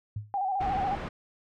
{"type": "tone with exponential decay", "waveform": "sine", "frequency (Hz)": 105.3, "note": "G#2", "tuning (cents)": 24, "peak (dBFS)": -28, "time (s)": [0.16, 0.36], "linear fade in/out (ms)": 5, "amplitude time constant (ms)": 42}
{"type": "tone with vibrato", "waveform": "sine", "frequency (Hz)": 776, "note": "G5", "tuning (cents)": -18, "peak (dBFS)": -26, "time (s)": [0.34, 0.95], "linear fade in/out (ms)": 0, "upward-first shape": "square", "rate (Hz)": 14, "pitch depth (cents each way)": 58}
{"type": "noise", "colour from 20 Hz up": "pink", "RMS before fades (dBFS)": -34, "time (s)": [0.6, 1.09], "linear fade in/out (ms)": 10}
{"effects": ["low-pass 2000 Hz 12 dB/octave"]}